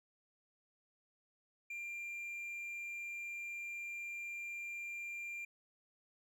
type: tone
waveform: triangle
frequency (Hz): 2384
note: D7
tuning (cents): +25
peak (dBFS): -40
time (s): 1.7-5.45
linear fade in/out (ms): 5
effects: none